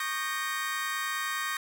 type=chord; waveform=35% pulse; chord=Eb dominant seventh; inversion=third; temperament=equal with one note detuned; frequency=1108.7 / 1218.2 / 1568 / 1864.7 Hz; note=Db6 / Eb6 / G6 / Bb6; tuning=0 / -37 / 0 / 0 cents; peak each=-35 / -35 / -36 / -32 dBFS; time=0-1.57 s; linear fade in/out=2 ms; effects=none